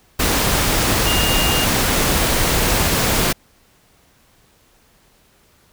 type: tone in noise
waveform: sine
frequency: 2827 Hz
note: F7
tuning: 20 cents sharp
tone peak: -21 dBFS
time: 1.06-1.65 s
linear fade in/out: 10 ms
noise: pink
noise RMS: -17 dBFS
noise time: 0.19-3.33 s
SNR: -7 dB
effects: pink hiss -55 dBFS RMS until 5.72 s